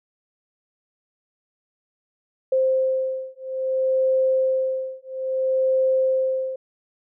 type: beating tone pair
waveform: sine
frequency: 523.3 / 523.9 Hz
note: C5 / C5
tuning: 0 / +2 cents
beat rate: 0.6 Hz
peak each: -22 dBFS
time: 2.52-6.56 s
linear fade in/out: 5 ms
effects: none